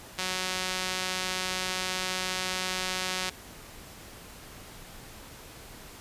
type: tone with band-pass filter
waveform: sawtooth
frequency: 185 Hz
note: F#3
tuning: in tune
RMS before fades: -32 dBFS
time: 0.18-3.3 s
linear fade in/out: 10 ms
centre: 4400 Hz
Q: 0.72
effects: pink hiss -47 dBFS RMS until 6 s + resampled to 32000 Hz